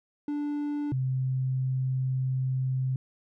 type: tone pair in turn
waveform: triangle / sine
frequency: 292.7 / 130.38 Hz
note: D4 / C3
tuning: -6 / -6 cents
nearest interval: octave + major second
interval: 1400 cents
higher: first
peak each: -26 / -25 dBFS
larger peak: second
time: 0.28-0.92 / 0.92-2.96 s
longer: second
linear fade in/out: 2 ms
effects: none